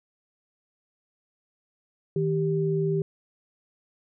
sine tone pair together, 158.14 / 392.1 Hz, D#3 / G4, +28 / 0 cents, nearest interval octave + major third, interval 1572 cents, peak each -25 dBFS, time 2.16-3.02 s, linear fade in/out 2 ms, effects none

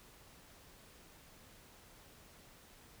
silence, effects pink hiss -60 dBFS RMS until 3 s

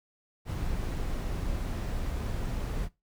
brown noise, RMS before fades -32 dBFS, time 0.45-2.89 s, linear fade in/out 50 ms, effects noise-tail reverb RT60 0.2 s tail -18 dB re dry

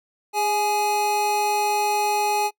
square tone pair together, 410.5 / 839.2 Hz, G#4 / G#5, -20 / +18 cents, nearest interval octave, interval 1238 cents, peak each -28 / -21 dBFS, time 0.33-2.51 s, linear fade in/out 50 ms, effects noise-tail reverb RT60 0.1 s tail -24 dB re dry

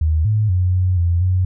sine tone with pitch steps, 78.5 / 107.2 / 90.9 / 91.8 / 86.1 / 92 Hz, D#2 / A2 / F#2 / F#2 / F2 / F#2, +16 / -45 / -30 / -13 / -24 / -9 cents, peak -13 dBFS, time 0.01-1.45 s, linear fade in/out 5 ms, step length 240 ms, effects none

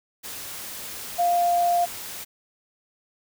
sine tone in noise, 698.5 Hz, F5, in tune, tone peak -18 dBFS, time 1.18-1.86 s, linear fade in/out 20 ms, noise white, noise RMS -36 dBFS, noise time 0.23-2.25 s, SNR +15 dB, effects none

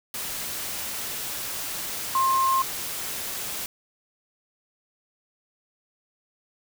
sine tone in noise, 1061 Hz, C6, 24 cents sharp, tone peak -19 dBFS, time 2.15-2.62 s, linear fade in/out 2 ms, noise white, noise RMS -32 dBFS, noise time 0.14-3.66 s, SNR +10 dB, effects none

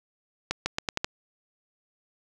accelerating click train, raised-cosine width 0.2 ms, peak -9 dBFS, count 6, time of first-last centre 0.51-1.045 s, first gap 150 ms, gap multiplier 0.83, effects none

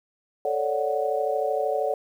sine chord, D major seventh, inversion second, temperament equal, 440 / 554.4 / 587.3 / 740 Hz, A4 / C#5 / D5 / F#5, 0 / 0 / 0 / 0 cents, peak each -28 dBFS, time 0.45-1.94 s, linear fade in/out 2 ms, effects 9-bit

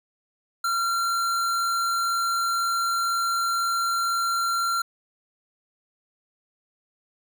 square tone, 1371 Hz, F6, 32 cents flat, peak -23 dBFS, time 0.64-4.82 s, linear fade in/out 5 ms, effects none

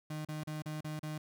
35% pulse tone bursts, 153.6 Hz, D#3, 22 cents flat, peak -36 dBFS, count 6, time 0.1-1.18 s, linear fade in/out 5 ms, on 150 ms, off 36 ms, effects none

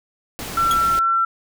pink noise, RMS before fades -30 dBFS, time 0.39-0.99 s, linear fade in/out 0 ms
sine tone, 1349 Hz, E6, 40 cents sharp, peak -15 dBFS, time 0.57-1.25 s, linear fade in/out 5 ms
sawtooth tone with exponential decay, 3322 Hz, G#7, in tune, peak -15 dBFS, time 0.71-0.79 s, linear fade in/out 1 ms, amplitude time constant 16 ms
effects none

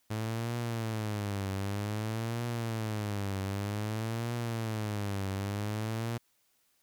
sawtooth tone with vibrato, 107.3 Hz, A2, 43 cents flat, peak -28 dBFS, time 0.1-6.18 s, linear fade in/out 10 ms, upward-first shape triangle, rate 0.53 Hz, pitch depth 190 cents each way, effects white hiss -72 dBFS RMS until 6.82 s

